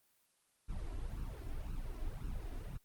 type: noise with flanger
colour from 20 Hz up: brown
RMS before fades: -41 dBFS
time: 0.68-2.78 s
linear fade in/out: 20 ms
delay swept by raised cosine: 0.72 to 3.02 ms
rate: 1.9 Hz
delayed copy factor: +0.95
effects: white hiss -74 dBFS RMS until 2.84 s + Opus 32 kbps